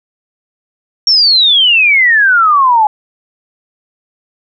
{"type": "exponential sweep", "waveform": "sine", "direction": "down", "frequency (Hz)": [5588, 830.6], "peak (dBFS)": -5, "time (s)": [1.07, 2.87], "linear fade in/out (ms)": 2, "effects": []}